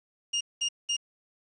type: tone bursts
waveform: 30% pulse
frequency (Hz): 2835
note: F7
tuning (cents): +25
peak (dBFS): -23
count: 3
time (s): 0.33-0.967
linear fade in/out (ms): 10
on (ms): 79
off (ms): 200
effects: resampled to 22050 Hz + 9-bit